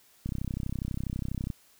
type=click train; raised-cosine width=5 ms; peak=-20 dBFS; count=41; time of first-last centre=0.26-1.502 s; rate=32.2 Hz; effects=white hiss -61 dBFS RMS until 1.79 s